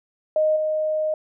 sine tone with level steps, 620 Hz, D#5, 6 cents flat, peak -16 / -20 dBFS, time 0.36-1.14 s, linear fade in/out 2 ms, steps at 0.56 s, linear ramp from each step 5 ms, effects none

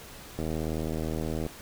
click train, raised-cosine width 2 ms, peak -19 dBFS, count 86, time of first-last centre 0.39-1.465 s, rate 79.1 Hz, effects pink hiss -46 dBFS RMS until 1.61 s

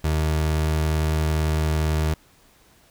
30% pulse tone, 77.78 Hz, D#2, in tune, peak -17 dBFS, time 0.04-2.14 s, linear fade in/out 5 ms, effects pink hiss -56 dBFS RMS until 2.9 s

